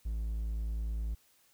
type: tone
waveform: triangle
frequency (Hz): 55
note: A1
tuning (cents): 0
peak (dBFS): -30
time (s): 0.05-1.15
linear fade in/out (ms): 10
effects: white hiss -67 dBFS RMS until 1.53 s